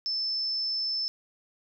sine tone, 5274 Hz, E8, in tune, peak -27 dBFS, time 0.06-1.08 s, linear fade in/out 0 ms, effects none

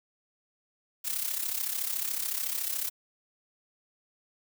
blue noise with amplitude modulation, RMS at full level -29 dBFS, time 1.04-2.9 s, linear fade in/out 20 ms, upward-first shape sine, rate 33.8 Hz, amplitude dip 70%, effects none

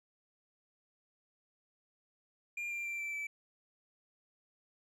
triangle tone with pitch steps, 2400 / 2378 / 2356 / 2334 / 2313 Hz, D7 / D7 / D7 / D7 / D7, +37 / +21 / +5 / -11 / -27 cents, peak -35 dBFS, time 2.57-3.27 s, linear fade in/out 5 ms, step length 140 ms, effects none

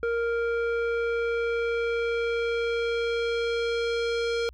square tone with low-pass filter sweep, 466.2 Hz, A#4, in tune, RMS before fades -27 dBFS, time 0.03-4.49 s, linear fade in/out 0 ms, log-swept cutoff 1500 to 4600 Hz, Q 1.4, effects added 61 Hz sine -47 dBFS peak until 4.53 s

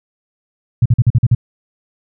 sine tone bursts, 118.9 Hz, A#2, 35 cents sharp, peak -6 dBFS, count 7, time 0.82-1.349 s, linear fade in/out 5 ms, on 37 ms, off 45 ms, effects none

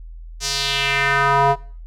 square tone with band-pass filter sweep, 139.3 Hz, C#3, 9 cents sharp, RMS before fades -18 dBFS, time 0.4-1.56 s, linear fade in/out 50 ms, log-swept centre 6100 to 750 Hz, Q 2.4, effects noise-tail reverb RT60 0.5 s tail -22 dB re dry + added 41 Hz sine -33 dBFS peak until 1.86 s

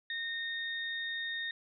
sine tone pair together, 1844 / 3688 Hz, A#6 / A#7, -19 / -19 cents, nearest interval octave, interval 1200 cents, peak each -36 / -39 dBFS, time 0.1-1.51 s, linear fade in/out 2 ms, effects none

